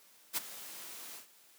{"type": "noise with ADSR envelope", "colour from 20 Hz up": "white", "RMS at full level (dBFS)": -31, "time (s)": [0.33, 1.27], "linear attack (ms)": 42, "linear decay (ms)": 17, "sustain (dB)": -16, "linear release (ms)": 120, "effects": ["white hiss -62 dBFS RMS until 1.58 s", "high-pass 200 Hz 12 dB/octave"]}